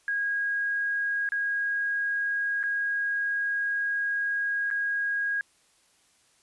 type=tone with dropouts; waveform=sine; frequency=1639 Hz; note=G#6; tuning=23 cents flat; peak=-25 dBFS; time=0.08-5.41 s; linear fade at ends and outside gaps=1 ms; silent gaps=1.29-1.32 / 2.63-2.637 / 4.703-4.711 s; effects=white hiss -64 dBFS RMS until 6.42 s + resampled to 24000 Hz